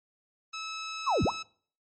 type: tone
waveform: 15% pulse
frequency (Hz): 1300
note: E6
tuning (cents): -24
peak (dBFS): -29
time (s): 0.53-1.43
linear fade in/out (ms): 10
type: linear two-way sweep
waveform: sine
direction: down then up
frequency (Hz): 1215 to 52.5 to 1215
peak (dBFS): -23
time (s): 1.06-1.31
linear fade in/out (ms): 20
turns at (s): 1.24
effects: noise-tail reverb RT60 0.5 s tail -23 dB re dry + MP3 32 kbps